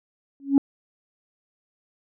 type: tone with exponential growth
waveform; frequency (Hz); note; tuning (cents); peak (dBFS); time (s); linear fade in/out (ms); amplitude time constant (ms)
sine; 277.2; C#4; 0; -8; 0.4-0.58; 1; 37
effects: tanh soft clip ceiling -10 dBFS